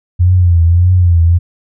sine tone with vibrato, 87.4 Hz, F2, 2 cents sharp, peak -5 dBFS, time 0.19-1.39 s, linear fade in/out 20 ms, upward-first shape triangle, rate 1.7 Hz, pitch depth 96 cents each way, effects none

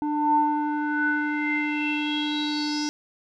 square tone with low-pass filter sweep, 298 Hz, D4, 25 cents sharp, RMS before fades -25 dBFS, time 0.02-2.89 s, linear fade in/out 0 ms, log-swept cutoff 710 to 5500 Hz, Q 8.6, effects none

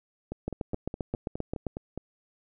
two click trains, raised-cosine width 2 ms, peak -17 / -21 dBFS, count 10 / 9, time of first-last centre 0.48-1.667 / 0.32-1.976 s, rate 7.58 / 4.83 Hz, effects none

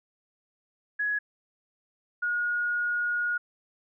sine tone pair in turn, 1678 / 1440.8 Hz, G#6 / F#6, +17 / -46 cents, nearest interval minor third, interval 263 cents, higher first, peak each -25 dBFS, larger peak neither, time 0.99-1.19 / 2.22-3.38 s, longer second, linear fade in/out 10 ms, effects none

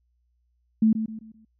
sine tone with echo, 220 Hz, A3, in tune, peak -15 dBFS, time 0.82-0.93 s, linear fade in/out 5 ms, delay 130 ms, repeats 4, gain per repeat -9 dB, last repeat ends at 1.45 s, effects added 60 Hz sine -66 dBFS peak until 1.59 s

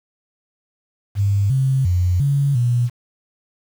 sine tone with pitch steps, 100.2 / 133.1 / 89.6 / 140.8 / 121 Hz, G2 / C3 / F2 / C#3 / B2, +38 / +30 / +45 / +27 / -35 cents, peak -14 dBFS, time 1.15-2.9 s, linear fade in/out 50 ms, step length 350 ms, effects 7-bit

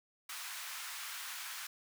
pink high-pass noise, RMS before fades -44 dBFS, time 0.29-1.67 s, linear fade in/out 5 ms, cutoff 1100 Hz, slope 24 dB/octave, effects none

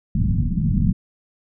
white low-pass noise, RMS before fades -19 dBFS, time 0.15-0.93 s, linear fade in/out 5 ms, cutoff 210 Hz, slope 48 dB/octave, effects none

